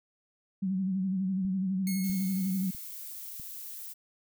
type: tone with vibrato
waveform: sine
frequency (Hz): 189.4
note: F#3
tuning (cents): +41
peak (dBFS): -27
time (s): 0.62-2.71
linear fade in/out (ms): 10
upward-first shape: sine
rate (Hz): 12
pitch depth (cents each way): 59
type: click train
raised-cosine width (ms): 5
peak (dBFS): -35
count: 4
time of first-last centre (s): 1.45-3.398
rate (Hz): 1.54
type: tone with exponential decay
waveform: 5% pulse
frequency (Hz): 2171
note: C#7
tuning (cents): -37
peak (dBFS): -25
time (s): 1.87-3.35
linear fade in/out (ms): 1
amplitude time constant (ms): 320
type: noise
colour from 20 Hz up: violet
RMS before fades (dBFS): -42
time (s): 2.03-3.94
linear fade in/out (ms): 20
effects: none